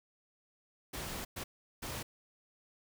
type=noise bursts at uneven times; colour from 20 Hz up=pink; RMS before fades=-41 dBFS; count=3; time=0.93-1.25 / 1.36-1.44 / 1.82-2.03 s; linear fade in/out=10 ms; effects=none